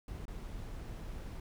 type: noise with dropouts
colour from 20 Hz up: brown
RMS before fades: -43 dBFS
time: 0.08-1.4 s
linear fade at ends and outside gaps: 2 ms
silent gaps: 0.254-0.28 s
effects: none